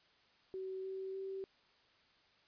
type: tone with pitch steps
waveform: sine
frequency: 378.6 / 382.1 / 385.7 Hz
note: F#4 / G4 / G4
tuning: +40 / -44 / -28 cents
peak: -40 dBFS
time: 0.54-1.44 s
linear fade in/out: 0 ms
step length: 300 ms
effects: white hiss -69 dBFS RMS until 2.47 s + resampled to 11025 Hz